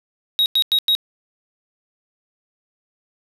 triangle tone bursts, 3796 Hz, A#7, 31 cents sharp, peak -12 dBFS, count 4, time 0.39-0.951 s, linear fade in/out 0 ms, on 69 ms, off 95 ms, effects none

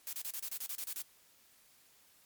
blue noise bursts, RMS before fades -40 dBFS, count 11, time 0.07-1.018 s, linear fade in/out 0 ms, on 58 ms, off 31 ms, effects white hiss -65 dBFS RMS until 2.25 s + MP3 96 kbps

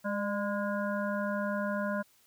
harmonic tone with a mistuned harmonic, 205.2 Hz, G#3, 21 cents flat, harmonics 1 / 3 / 5 / 7 / 8, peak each -33 / -34 / -39 / -38 / -43 dBFS, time 0.04-2.03 s, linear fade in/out 20 ms, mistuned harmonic 3, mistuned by -36 cents, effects white hiss -65 dBFS RMS until 2.26 s

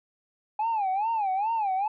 sine tone with vibrato, 830.6 Hz, G#5, in tune, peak -22 dBFS, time 0.59-1.88 s, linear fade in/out 5 ms, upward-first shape sine, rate 2.4 Hz, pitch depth 180 cents each way, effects tanh soft clip ceiling -22 dBFS

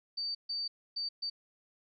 sine tone bursts at uneven times, 4606 Hz, D8, 34 cents flat, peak -33 dBFS, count 4, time 0.17-0.35 / 0.49-0.68 / 0.96-1.09 / 1.22-1.3 s, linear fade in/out 10 ms, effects none

